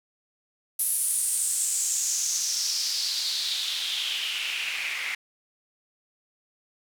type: noise with band-pass filter sweep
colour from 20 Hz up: white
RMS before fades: -28 dBFS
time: 0.79-5.15 s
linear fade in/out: 5 ms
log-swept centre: 11000 to 2100 Hz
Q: 4.5
effects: none